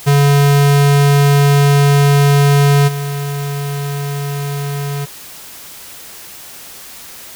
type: tone with level steps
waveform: square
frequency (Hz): 142.1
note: C#3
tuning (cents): +43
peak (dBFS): -8 / -19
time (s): 0.06-5.06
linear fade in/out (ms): 20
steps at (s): 2.87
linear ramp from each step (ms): 20
effects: white hiss -34 dBFS RMS until 7.35 s